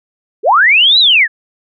sine linear two-way sweep, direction up then down, 349.2 to 4055 to 1636 Hz, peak -5 dBFS, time 0.43-1.28 s, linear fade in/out 50 ms, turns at 0.99 s, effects none

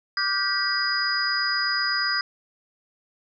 sine tone cluster, 1168 / 1433 / 1561 / 1945 / 4930 Hz, D6 / F6 / G6 / B6 / D#8, -10 / +44 / -8 / -27 / -17 cents, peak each -30 / -32 / -27 / -31 / -25 dBFS, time 0.17-2.21 s, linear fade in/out 2 ms, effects none

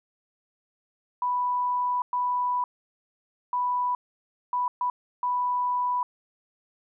sine tone bursts at uneven times, 987.8 Hz, B5, in tune, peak -23 dBFS, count 6, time 1.22-2.02 / 2.13-2.64 / 3.53-3.95 / 4.53-4.68 / 4.81-4.9 / 5.23-6.03 s, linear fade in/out 2 ms, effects none

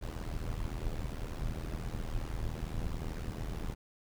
brown noise with amplitude modulation, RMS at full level -33 dBFS, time 0.01-3.75 s, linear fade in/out 20 ms, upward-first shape sine, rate 79.5 Hz, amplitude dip 85%, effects none

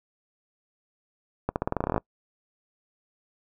accelerating click train, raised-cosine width 1 ms, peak -11 dBFS, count 14, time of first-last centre 1.49-1.979 s, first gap 69 ms, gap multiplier 0.89, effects noise-tail reverb RT60 0.1 s tail -26 dB re dry

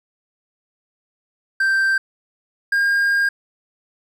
triangle tone pair in turn, 1568 / 1613.9 Hz, G6 / G6, 0 / +50 cents, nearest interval unison, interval 50 cents, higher second, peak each -13 dBFS, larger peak neither, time 1.6-1.98 / 2.72-3.29 s, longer second, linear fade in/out 5 ms, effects none

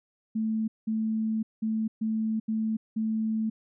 sine tone bursts at uneven times, 220 Hz, A3, in tune, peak -25 dBFS, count 6, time 0.35-0.68 / 0.87-1.43 / 1.62-1.88 / 2.01-2.4 / 2.48-2.77 / 2.96-3.5 s, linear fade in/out 10 ms, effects none

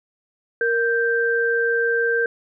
sine tone pair together, 466.2 / 1569.9 Hz, A#4 / G6, 0 / +2 cents, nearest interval octave + major sixth, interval 2102 cents, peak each -20 dBFS, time 0.61-2.26 s, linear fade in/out 2 ms, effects none

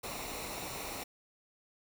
pink noise with comb filter, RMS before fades -41 dBFS, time 0.03-1.04 s, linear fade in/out 10 ms, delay 0.62 ms, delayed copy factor -0.6, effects none

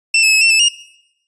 sawtooth tone with pitch steps, 2676 / 2599 / 2581 / 2698 / 2623 / 2844 Hz, E7 / E7 / E7 / E7 / E7 / F7, +25 / -25 / -37 / +40 / -9 / +31 cents, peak -6 dBFS, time 0.14-0.686 s, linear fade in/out 5 ms, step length 91 ms, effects noise-tail reverb RT60 0.8 s tail -19 dB re dry + resampled to 22050 Hz

